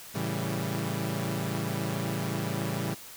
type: chord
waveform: sawtooth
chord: A dominant seventh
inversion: none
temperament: equal with one note detuned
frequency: 111.15 / 138.59 / 164.81 / 196 Hz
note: A2 / C#3 / E3 / G3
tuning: +18 / 0 / 0 / 0 cents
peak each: -31 dBFS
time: 0.14-2.95 s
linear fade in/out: 20 ms
effects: white hiss -46 dBFS RMS until 3.16 s